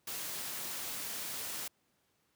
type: noise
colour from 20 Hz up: white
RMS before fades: -40 dBFS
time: 0.07-1.68 s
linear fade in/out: 5 ms
effects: pink hiss -75 dBFS RMS until 2.35 s + high-pass 100 Hz 12 dB/octave